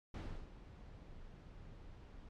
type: noise with ADSR envelope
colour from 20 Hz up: brown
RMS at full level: -41 dBFS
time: 0.14-2.29 s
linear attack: 4 ms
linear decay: 320 ms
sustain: -13 dB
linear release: 5 ms
effects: low-pass 5000 Hz 12 dB/octave + MP3 96 kbps